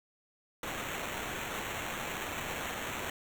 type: noise with sample-and-hold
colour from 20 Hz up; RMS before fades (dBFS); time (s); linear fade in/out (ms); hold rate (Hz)
violet; -38; 0.63-3.1; 2; 4900
effects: none